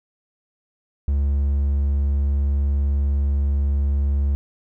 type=tone; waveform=triangle; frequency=70.3 Hz; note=C#2; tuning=25 cents sharp; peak=-15 dBFS; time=1.08-4.35 s; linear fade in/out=0 ms; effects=none